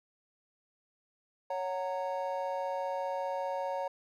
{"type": "chord", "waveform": "triangle", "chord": "F# major", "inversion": "second", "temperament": "just", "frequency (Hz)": [555, 740, 925], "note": ["C#5", "F#5", "A#5"], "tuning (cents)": [2, 0, -14], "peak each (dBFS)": [-33, -37, -35], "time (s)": [1.5, 3.88], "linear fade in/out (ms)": 5, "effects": []}